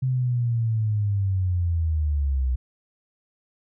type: linear sweep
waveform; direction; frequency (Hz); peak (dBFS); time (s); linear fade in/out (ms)
sine; down; 131 to 61.74; -20; 0.02-2.56; 10
effects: none